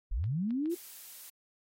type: linear sweep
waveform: sine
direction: up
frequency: 30.34 to 357.3 Hz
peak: -29 dBFS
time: 0.11-0.75 s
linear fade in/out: 10 ms
type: clicks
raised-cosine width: 0.3 ms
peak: -38 dBFS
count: 3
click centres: 0.241 / 0.507 / 0.658 s
type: noise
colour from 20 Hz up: blue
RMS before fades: -48 dBFS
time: 0.71-1.3 s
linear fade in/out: 5 ms
effects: AAC 48 kbps